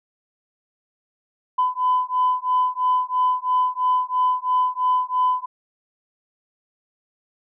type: beating tone pair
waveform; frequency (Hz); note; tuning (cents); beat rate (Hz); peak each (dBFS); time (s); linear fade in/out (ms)
sine; 1005 / 1008; B5 / B5; +30 / +35; 3; -20; 1.58-5.46; 10
effects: tanh soft clip ceiling -11 dBFS